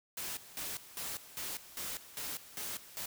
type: noise with tremolo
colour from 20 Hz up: white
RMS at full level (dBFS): -40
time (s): 0.17-3.06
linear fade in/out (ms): 5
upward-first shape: square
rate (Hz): 2.5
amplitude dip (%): 80
effects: none